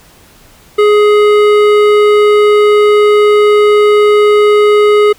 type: tone with hard clipping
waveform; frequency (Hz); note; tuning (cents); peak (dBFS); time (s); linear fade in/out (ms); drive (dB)
triangle; 418; G#4; +11; -6; 0.78-5.13; 10; 17
effects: pink hiss -42 dBFS RMS until 5.18 s